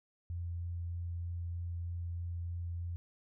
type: tone with vibrato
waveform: sine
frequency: 86.1 Hz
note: F2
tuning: 24 cents flat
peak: -36 dBFS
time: 0.3-2.96 s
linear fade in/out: 0 ms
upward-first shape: sine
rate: 3.2 Hz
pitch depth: 8 cents each way
effects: none